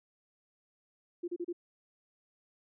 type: tone bursts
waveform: sine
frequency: 348.3 Hz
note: F4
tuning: 5 cents flat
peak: -33 dBFS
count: 4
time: 1.23-1.529 s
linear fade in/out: 10 ms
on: 50 ms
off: 33 ms
effects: none